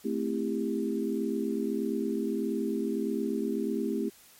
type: chord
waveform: sine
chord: A minor seventh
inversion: none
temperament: equal with one note detuned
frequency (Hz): 220 / 261.6 / 329.6 / 398.2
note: A3 / C4 / E4 / G4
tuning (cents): 0 / 0 / 0 / +27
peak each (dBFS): -32 / -33 / -34 / -33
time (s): 0.04-4.1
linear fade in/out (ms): 20
effects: white hiss -56 dBFS RMS until 4.39 s + MP3 64 kbps